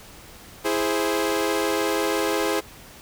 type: chord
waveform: sawtooth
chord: E augmented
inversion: none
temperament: equal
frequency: 329.6 / 415.3 / 523.3 Hz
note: E4 / G#4 / B#4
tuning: 0 / 0 / 0 cents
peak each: -22 / -21 / -23 dBFS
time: 0.64-2.61 s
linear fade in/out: 20 ms
effects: pink hiss -45 dBFS RMS until 3.01 s